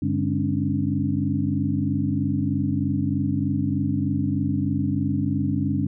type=tone cluster; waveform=sine; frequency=97.1 / 144 / 203.9 / 267.4 / 290.6 Hz; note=G2 / D3 / G#3 / C4 / D4; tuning=-16 / -34 / -32 / +38 / -18 cents; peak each=-27 dBFS; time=0.02-5.87 s; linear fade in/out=5 ms; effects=none